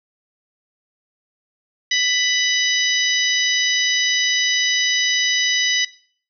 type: harmonic tone with a mistuned harmonic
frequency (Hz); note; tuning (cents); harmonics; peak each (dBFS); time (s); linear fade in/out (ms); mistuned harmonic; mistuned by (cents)
993; B5; +9; 2 / 3 / 4 / 5 / 6; -20 / -22 / -23 / -24 / -25; 1.91-5.85; 5; 4; -56
effects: noise-tail reverb RT60 0.5 s tail -20 dB re dry